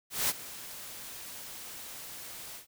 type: noise with ADSR envelope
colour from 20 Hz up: white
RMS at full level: -27 dBFS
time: 0.1-2.67 s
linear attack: 190 ms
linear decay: 33 ms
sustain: -17 dB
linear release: 120 ms
effects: none